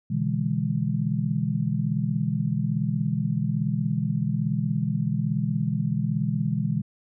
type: chord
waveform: sine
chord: E dominant seventh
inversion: second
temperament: just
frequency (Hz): 123.61 / 148.33 / 164.81 / 206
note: B2 / D3 / E3 / G#3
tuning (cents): +2 / +18 / 0 / -14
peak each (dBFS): -28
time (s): 0.1-6.82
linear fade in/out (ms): 10
effects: none